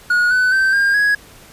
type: tone with pitch steps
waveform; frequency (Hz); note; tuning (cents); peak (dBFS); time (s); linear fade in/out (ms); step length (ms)
triangle; 1449 / 1500.1 / 1553 / 1607.8 / 1664.5; F#6 / F#6 / G6 / G6 / G#6; -37 / +23 / -17 / +43 / +3; -10; 0.1-1.15; 5; 210
effects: pink hiss -43 dBFS RMS until 1.52 s + resampled to 32000 Hz